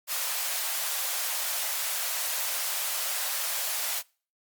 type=high-pass noise; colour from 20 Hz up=white; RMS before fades=-30 dBFS; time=0.07-4.03 s; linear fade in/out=50 ms; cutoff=530 Hz; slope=48 dB/octave; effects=noise-tail reverb RT60 0.4 s tail -25 dB re dry + Opus 48 kbps